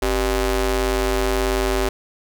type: ring-modulated tone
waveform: sawtooth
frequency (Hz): 217.2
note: A3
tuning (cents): -22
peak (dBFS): -11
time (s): 0.02-1.89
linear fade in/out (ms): 5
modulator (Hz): 168
effects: none